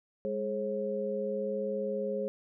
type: tone cluster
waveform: sine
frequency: 205.1 / 419.7 / 540 Hz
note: G#3 / G#4 / C#5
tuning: -21 / +18 / -45 cents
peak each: -37 / -35 / -33 dBFS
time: 0.25-2.28 s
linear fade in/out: 0 ms
effects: none